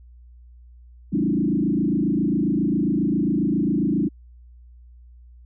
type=tone with frequency modulation; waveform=sine; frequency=246.9 Hz; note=B3; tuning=in tune; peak=-18 dBFS; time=1.12-4.09 s; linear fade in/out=20 ms; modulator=27.4 Hz; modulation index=2.9; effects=added 60 Hz sine -44 dBFS peak until 5.45 s